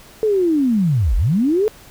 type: linear two-way sweep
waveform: sine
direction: down then up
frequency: 444.9 to 38.89 to 444.9 Hz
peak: -13 dBFS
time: 0.23-1.68 s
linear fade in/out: 0 ms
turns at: 1.16 s
effects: pink hiss -44 dBFS RMS until 1.9 s